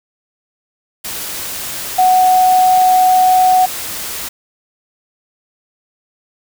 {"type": "tone in noise", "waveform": "sine", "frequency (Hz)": 740, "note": "F#5", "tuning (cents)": 0, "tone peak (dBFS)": -7, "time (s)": [1.98, 3.66], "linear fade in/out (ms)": 10, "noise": "white", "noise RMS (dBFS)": -24, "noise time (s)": [1.04, 4.29], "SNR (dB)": 14, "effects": []}